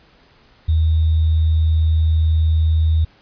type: tone with sample-and-hold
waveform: sine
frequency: 79.8 Hz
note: D#2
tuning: 44 cents sharp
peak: -12 dBFS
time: 0.68-3.05 s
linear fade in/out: 10 ms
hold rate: 3675 Hz
effects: pink hiss -52 dBFS RMS until 3.21 s + resampled to 11025 Hz